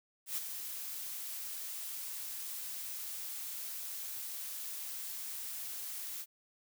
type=noise with ADSR envelope; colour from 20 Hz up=blue; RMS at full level=-35 dBFS; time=0.26-6.26 s; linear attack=110 ms; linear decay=21 ms; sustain=-7 dB; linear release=49 ms; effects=none